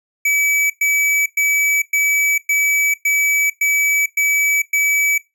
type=tone bursts; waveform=square; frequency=2291 Hz; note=D7; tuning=44 cents flat; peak=-14 dBFS; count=9; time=0.25-5.18 s; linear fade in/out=5 ms; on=450 ms; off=110 ms; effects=noise-tail reverb RT60 0.2 s tail -19 dB re dry